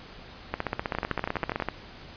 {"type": "two click trains", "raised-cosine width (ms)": 0.5, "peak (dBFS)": [-13, -12], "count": [9, 19], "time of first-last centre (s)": [[0.95, 1.6], [0.54, 1.686]], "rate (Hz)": [12.3, 15.7], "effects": ["pink hiss -46 dBFS RMS until 2.16 s", "resampled to 11025 Hz"]}